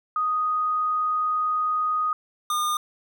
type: tone pair in turn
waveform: sine / square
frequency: 1244.5 / 1214 Hz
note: D#6 / D#6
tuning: 0 / -43 cents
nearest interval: unison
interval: 43 cents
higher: first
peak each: -21 / -23 dBFS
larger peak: first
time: 0.16-2.13 / 2.5-2.77 s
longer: first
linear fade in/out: 2 ms
effects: none